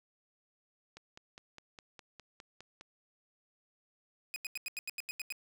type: click train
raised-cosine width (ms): 0.2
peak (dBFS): -32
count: 10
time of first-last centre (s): 0.97-2.81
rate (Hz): 4.89
type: tone bursts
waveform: sawtooth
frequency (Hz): 2500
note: D#7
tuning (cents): +8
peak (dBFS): -33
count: 10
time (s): 4.34-5.324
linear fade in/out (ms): 0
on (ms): 21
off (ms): 86
effects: none